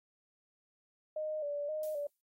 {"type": "tone with vibrato", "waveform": "sine", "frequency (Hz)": 598, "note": "D5", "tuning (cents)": 31, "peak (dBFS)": -34, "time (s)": [1.16, 2.07], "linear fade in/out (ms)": 5, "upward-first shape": "square", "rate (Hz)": 1.9, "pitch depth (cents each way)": 54}
{"type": "noise with exponential decay", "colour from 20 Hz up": "violet", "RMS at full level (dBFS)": -46, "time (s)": [1.83, 2.21], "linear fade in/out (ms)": 2, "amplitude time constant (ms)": 81}
{"effects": ["AAC 48 kbps"]}